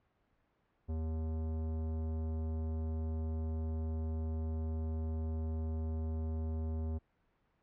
sine tone with tanh clipping, 79.7 Hz, D#2, 42 cents sharp, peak -36 dBFS, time 0.88-6.99 s, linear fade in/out 20 ms, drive 16 dB, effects pink hiss -75 dBFS RMS until 7.62 s + low-pass 2000 Hz 12 dB/octave

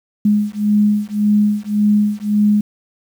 sine beating tone pair, 207.7 / 209.5 Hz, G#3 / G#3, 0 / +15 cents, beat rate 1.8 Hz, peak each -15 dBFS, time 0.25-2.61 s, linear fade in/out 5 ms, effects 7-bit

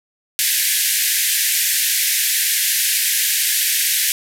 white band-pass noise, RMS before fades -18 dBFS, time 0.39-4.12 s, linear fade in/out 0 ms, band 1600 to 15000 Hz, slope 96 dB/octave, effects none

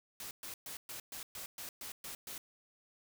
white noise bursts, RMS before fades -45 dBFS, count 10, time 0.2-2.38 s, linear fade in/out 2 ms, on 110 ms, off 120 ms, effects none

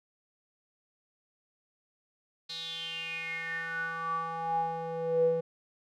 square tone with band-pass filter sweep, 164.81 Hz, E3, in tune, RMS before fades -33 dBFS, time 2.49-5.41 s, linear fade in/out 10 ms, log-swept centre 4100 to 430 Hz, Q 9.5, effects none

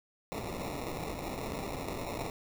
blue noise with sample-and-hold, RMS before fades -38 dBFS, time 0.32-2.3 s, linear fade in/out 0 ms, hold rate 1575 Hz, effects none

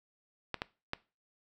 clicks, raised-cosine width 0.3 ms, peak -17 dBFS, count 3, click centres 0.543 / 0.619 / 0.934 s, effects noise-tail reverb RT60 0.3 s tail -20 dB re dry

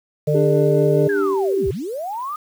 harmonic tone, 149.8 Hz, D3, 35 cents sharp, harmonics 1 / 3 / 4, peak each -18 / -20 / -21 dBFS, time 0.27-1.08 s, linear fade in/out 10 ms
triangle tone with tremolo, 296.2 Hz, D4, 15 cents sharp, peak -20 dBFS, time 0.34-1.35 s, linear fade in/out 20 ms, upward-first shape sine, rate 4.9 Hz, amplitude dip 45%
sine tone with pitch glide, 404.4 to 388.8 Hz, G#4 to G4, -46 to -14 cents, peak -17 dBFS, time 0.34-1.71 s, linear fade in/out 5 ms, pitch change -68 cents, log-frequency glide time 1.12-1.26 s
sine linear two-way sweep, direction down then up, 1687 to 52.6 to 1252 Hz, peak -24 dBFS, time 1.09-2.36 s, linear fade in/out 5 ms, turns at 1.68 s
effects 7-bit

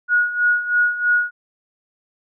sine tone with tremolo, 1451 Hz, F#6, 34 cents flat, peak -12 dBFS, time 0.08-1.31 s, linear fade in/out 50 ms, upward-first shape sine, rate 3.1 Hz, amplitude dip 75%, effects none

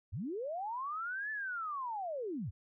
sine linear two-way sweep, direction up then down, 69.3 to 1760 to 70.5 Hz, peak -36 dBFS, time 0.12-2.51 s, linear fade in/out 20 ms, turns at 1.31 s, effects none

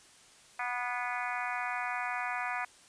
harmonic tone with a mistuned harmonic, 245.1 Hz, B3, 13 cents flat, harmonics 3 / 4 / 5 / 6 / 7 / 8 / 9 / 10, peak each -38 / -39 / -40 / -41 / -41 / -42 / -43 / -43 dBFS, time 0.59-2.65 s, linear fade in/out 5 ms, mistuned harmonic 8, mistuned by +33 cents, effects white hiss -58 dBFS RMS until 2.88 s + resampled to 22050 Hz

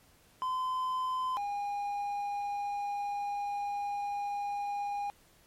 triangle tone pair in turn, 1025 / 813.5 Hz, C6 / G#5, -36 / -36 cents, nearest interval major third, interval 400 cents, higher first, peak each -28 / -30 dBFS, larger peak first, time 0.42-1.37 / 1.37-5.1 s, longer second, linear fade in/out 0 ms, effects pink hiss -63 dBFS RMS until 5.46 s + MP3 64 kbps

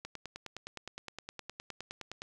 click train, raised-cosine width 0.2 ms, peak -24 dBFS, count 22, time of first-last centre 0.05-2.219 s, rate 9.68 Hz, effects none

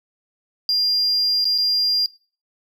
triangle tone with dropouts, 4800 Hz, D8, 37 cents sharp, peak -14 dBFS, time 0.69-2.06 s, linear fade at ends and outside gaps 1 ms, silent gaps 1.444-1.453 / 1.579-1.584 s, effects noise-tail reverb RT60 0.4 s tail -24 dB re dry + tanh soft clip ceiling -12 dBFS

